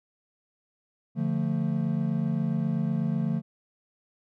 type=chord; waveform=triangle; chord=D minor; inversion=none; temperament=equal with one note detuned; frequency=146.83 / 174.61 / 223.3 Hz; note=D3 / F3 / A3; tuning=0 / 0 / +26 cents; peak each=-27 dBFS; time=1.15-3.42 s; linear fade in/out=50 ms; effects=none